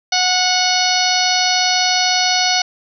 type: harmonic tone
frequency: 734 Hz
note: F#5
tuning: 14 cents flat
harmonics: 1 / 2 / 3 / 4 / 5 / 6 / 7 / 8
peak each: -19 / -24 / -22 / -23 / -24 / -19 / -22 / -23 dBFS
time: 0.12-2.62 s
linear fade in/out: 5 ms
effects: none